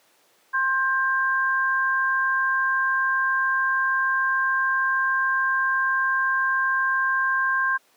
sine tone pair together, 1059 / 1586.7 Hz, C6 / G6, +21 / +21 cents, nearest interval perfect fifth, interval 700 cents, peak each -24 / -21 dBFS, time 0.53-7.78 s, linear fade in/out 20 ms, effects pink hiss -60 dBFS RMS until 7.96 s + high-pass 400 Hz 12 dB/octave

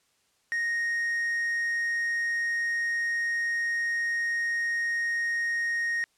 triangle tone with quantisation, 1864.7 Hz, A#6, in tune, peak -24 dBFS, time 0.52-6.04 s, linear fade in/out 0 ms, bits 8, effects white hiss -69 dBFS RMS until 6.17 s + low-pass 9000 Hz 12 dB/octave

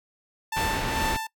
sawtooth tone with tremolo, 886 Hz, A5, 12 cents sharp, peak -21 dBFS, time 0.52-1.27 s, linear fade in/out 5 ms, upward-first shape triangle, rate 2.3 Hz, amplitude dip 65%
pink low-pass noise, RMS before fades -29 dBFS, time 0.56-1.17 s, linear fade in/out 10 ms, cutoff 3700 Hz, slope 12 dB/octave
effects noise-tail reverb RT60 0.1 s tail -20 dB re dry

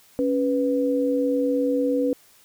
sine tone pair together, 277.2 / 493.9 Hz, C#4 / B4, 0 / 0 cents, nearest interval minor seventh, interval 1000 cents, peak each -22 dBFS, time 0.19-2.13 s, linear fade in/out 0 ms, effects white hiss -55 dBFS RMS until 2.44 s

